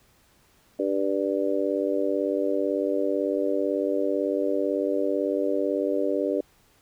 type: harmonic tone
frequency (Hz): 98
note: G2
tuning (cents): 0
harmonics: 3 / 4 / 5 / 6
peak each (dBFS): -28 / -28 / -28 / -28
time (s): 0.79-6.41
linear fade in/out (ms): 5
effects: pink hiss -61 dBFS RMS until 6.81 s

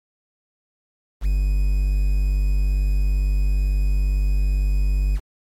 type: tone with quantisation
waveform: triangle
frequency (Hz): 48.89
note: G1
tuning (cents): -4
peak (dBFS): -14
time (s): 1.21-5.2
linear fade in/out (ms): 50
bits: 7
effects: MP3 64 kbps

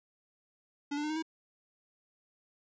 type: tone with pitch steps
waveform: square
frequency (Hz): 287.3 / 295.4 / 303.7 / 312.2 / 321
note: D4 / D4 / D#4 / D#4 / E4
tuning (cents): -38 / +10 / -42 / +6 / -46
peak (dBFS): -33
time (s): 0.91-1.225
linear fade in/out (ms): 10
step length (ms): 63
effects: resampled to 16000 Hz

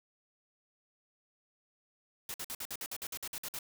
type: noise bursts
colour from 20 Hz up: white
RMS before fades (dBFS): -40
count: 13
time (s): 2.29-3.589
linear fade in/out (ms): 2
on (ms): 51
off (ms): 53
effects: none

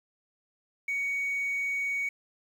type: tone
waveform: sine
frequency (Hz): 2239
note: C#7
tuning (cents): +17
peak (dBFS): -26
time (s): 0.88-2.09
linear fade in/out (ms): 5
effects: tanh soft clip ceiling -25 dBFS + 9-bit

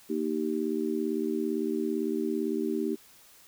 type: harmonic tone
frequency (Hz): 77.78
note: D#2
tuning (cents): 0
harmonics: 3 / 4 / 5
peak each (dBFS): -32 / -31 / -31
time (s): 0.09-2.96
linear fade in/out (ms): 20
effects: white hiss -56 dBFS RMS until 3.47 s

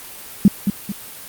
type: tone with echo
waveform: sine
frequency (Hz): 199.9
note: G3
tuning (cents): +34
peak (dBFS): -5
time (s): 0.45-0.48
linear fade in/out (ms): 2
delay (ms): 220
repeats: 2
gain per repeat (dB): -8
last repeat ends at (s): 0.92
effects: white hiss -36 dBFS RMS until 1.28 s + Opus 32 kbps

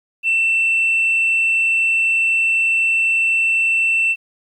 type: tone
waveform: sine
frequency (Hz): 2682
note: E7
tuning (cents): +29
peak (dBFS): -12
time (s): 0.23-4.16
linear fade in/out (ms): 50
effects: tanh soft clip ceiling -11 dBFS + 9-bit

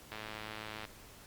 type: click train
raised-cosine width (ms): 0.3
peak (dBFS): -26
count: 80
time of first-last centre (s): 0.12-0.851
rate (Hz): 108
effects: pink hiss -55 dBFS RMS until 1.26 s + Opus 48 kbps

